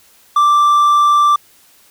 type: tone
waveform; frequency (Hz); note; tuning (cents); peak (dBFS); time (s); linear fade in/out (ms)
triangle; 1174.7; D6; 0; -6; 0.36-1.36; 5
effects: white hiss -49 dBFS RMS until 1.9 s

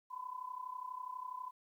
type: tone with amplitude modulation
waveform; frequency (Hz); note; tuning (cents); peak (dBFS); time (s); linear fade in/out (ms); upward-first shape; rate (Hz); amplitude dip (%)
sine; 1008; B5; +35; -38; 0.1-1.51; 20; sine; 32.2; 80
effects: 12-bit

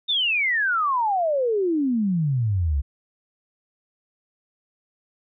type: exponential sweep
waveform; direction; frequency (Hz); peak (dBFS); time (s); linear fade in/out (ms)
sine; down; 3699 to 65.41; -19; 0.08-2.82; 20
effects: none

